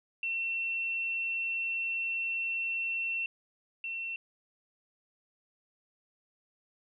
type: tone pair in turn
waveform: sine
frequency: 2705 / 2705 Hz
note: E7 / E7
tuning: +44 / +44 cents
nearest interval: unison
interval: 0 cents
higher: neither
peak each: -30 / -34 dBFS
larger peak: first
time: 0.23-3.26 / 3.84-4.16 s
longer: first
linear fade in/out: 2 ms
effects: none